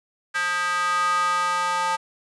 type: tone with high-pass filter sweep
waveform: square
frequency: 177.6 Hz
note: F3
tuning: 29 cents sharp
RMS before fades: -23 dBFS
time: 0.34-1.97 s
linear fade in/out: 20 ms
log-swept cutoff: 1500 to 1000 Hz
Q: 5.7
effects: resampled to 22050 Hz + 9-bit